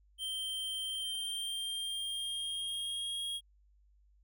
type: tone with pitch glide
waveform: square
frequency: 3136 to 3275 Hz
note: G7 to G#7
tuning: 0 to -25 cents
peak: -36 dBFS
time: 0.18-3.41 s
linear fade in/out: 50 ms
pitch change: +75 cents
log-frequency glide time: 0.84-3.24 s
effects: added 50 Hz sine -63 dBFS peak until 4.23 s